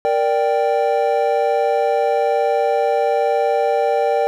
triangle chord, G minor, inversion first, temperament equal, 466.2 / 587.3 / 784 Hz, Bb4 / D5 / G5, 0 / 0 / 0 cents, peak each -17 dBFS, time 0.05-4.27 s, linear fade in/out 0 ms, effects none

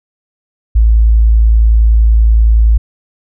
sine tone, 55.3 Hz, A1, 9 cents sharp, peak -4 dBFS, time 0.75-2.78 s, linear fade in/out 10 ms, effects none

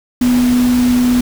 sine tone in noise, 246.9 Hz, B3, in tune, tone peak -9 dBFS, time 0.21-1.21 s, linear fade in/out 5 ms, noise pink, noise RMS -24 dBFS, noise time 0.21-1.21 s, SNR +12 dB, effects none

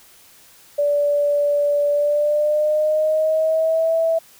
sine tone with pitch glide, 580 to 654.8 Hz, D5 to E5, -22 to -12 cents, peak -15 dBFS, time 0.78-4.19 s, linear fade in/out 10 ms, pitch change +210 cents, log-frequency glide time 1.9-3.95 s, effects white hiss -49 dBFS RMS until 4.39 s

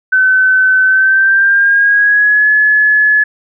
sine tone with pitch glide, 1521 to 1707.3 Hz, F#6 to G#6, +47 to +47 cents, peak -6 dBFS, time 0.12-3.24 s, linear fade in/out 10 ms, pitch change +200 cents, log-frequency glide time 0.84-2.49 s, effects none

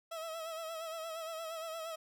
30% pulse tone with vibrato, 650 Hz, E5, 24 cents flat, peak -37 dBFS, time 0.11-1.96 s, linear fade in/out 10 ms, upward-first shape sine, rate 8.6 Hz, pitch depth 49 cents each way, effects none

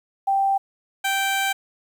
sine / 15% pulse tone pair in turn, 784 / 781.2 Hz, G5 / G5, 0 / -6 cents, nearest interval unison, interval 6 cents, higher first, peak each -17 / -14 dBFS, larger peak second, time 0.27-0.58 / 1.04-1.53 s, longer second, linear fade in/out 10 ms, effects 9-bit

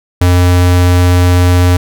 square tone, 89.2 Hz, F2, 37 cents sharp, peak -6 dBFS, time 0.21-1.77 s, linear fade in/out 5 ms, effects none

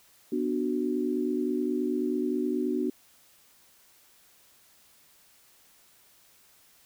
sine chord, B minor, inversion none, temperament just, 246.9 / 296.3 / 370.4 Hz, B3 / D4 / F#4, 0 / +15 / +2 cents, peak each -30 dBFS, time 0.32-2.9 s, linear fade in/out 5 ms, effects white hiss -60 dBFS RMS until 6.85 s

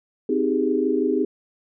sine chord, Ab major seventh, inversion first, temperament just, 259.6 / 311.5 / 389.3 / 415.3 Hz, C4 / Eb4 / G4 / Ab4, -13 / +2 / -12 / 0 cents, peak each -24 dBFS, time 0.29-1.25 s, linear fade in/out 5 ms, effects none

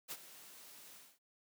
white noise with ADSR envelope, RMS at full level -42 dBFS, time 0.08-1.19 s, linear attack 37 ms, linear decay 46 ms, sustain -14 dB, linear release 240 ms, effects high-pass 150 Hz 12 dB/octave

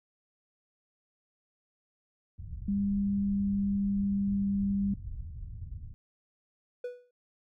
white low-pass noise, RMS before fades -41 dBFS, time 2.38-5.94 s, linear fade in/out 0 ms, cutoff 100 Hz, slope 24 dB/octave
sine tone with pitch glide, 200 to 198.5 Hz, G3 to G3, +35 to +22 cents, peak -26 dBFS, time 2.68-4.94 s, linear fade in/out 5 ms, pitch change -13 cents, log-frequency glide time 3.02-4.74 s
triangle tone with exponential decay, 491.5 Hz, B4, 8 cents flat, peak -29 dBFS, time 6.84-7.11 s, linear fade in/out 5 ms, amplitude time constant 58 ms
effects none

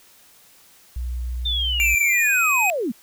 sine tone, 61 Hz, B1, 21 cents flat, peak -24 dBFS, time 0.96-1.95 s, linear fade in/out 5 ms
sine linear sweep, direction down, 3619 to 196 Hz, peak -21 dBFS, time 1.45-2.92 s, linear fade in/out 10 ms
square tone with pitch glide, 2349 to 2518 Hz, D7 to D#7, 0 to +20 cents, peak -18 dBFS, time 1.8-2.7 s, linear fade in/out 0 ms, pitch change +120 cents, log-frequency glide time 2.06-2.38 s
effects white hiss -52 dBFS RMS until 3.02 s

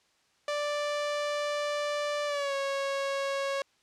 sawtooth tone with pitch glide, 587.3 to 551.1 Hz, D5 to C#5, 0 to -10 cents, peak -25 dBFS, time 0.48-3.62 s, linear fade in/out 2 ms, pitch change -110 cents, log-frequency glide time 2.26-2.54 s, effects white hiss -68 dBFS RMS until 3.82 s + low-pass 6000 Hz 12 dB/octave

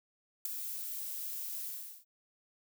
violet noise with ADSR envelope, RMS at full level -32 dBFS, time 0.45-2.05 s, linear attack 6 ms, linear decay 8 ms, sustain -8 dB, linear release 390 ms, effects none

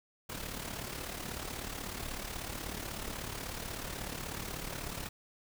pink noise with amplitude modulation, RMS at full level -38 dBFS, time 0.29-5.09 s, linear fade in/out 10 ms, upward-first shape sine, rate 36.3 Hz, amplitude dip 60%, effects none

